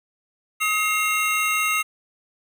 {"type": "tone cluster", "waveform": "square", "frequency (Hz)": [1265, 2130, 2745], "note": ["D#6", "C7", "F7"], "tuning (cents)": [28, 30, -31], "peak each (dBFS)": -25, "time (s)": [0.6, 1.83], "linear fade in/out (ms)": 20, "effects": []}